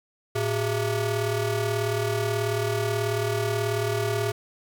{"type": "ring-modulated tone", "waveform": "30% pulse", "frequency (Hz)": 261.6, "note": "C4", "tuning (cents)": 0, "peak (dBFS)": -18, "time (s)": [0.35, 4.32], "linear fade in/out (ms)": 10, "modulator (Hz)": 150, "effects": []}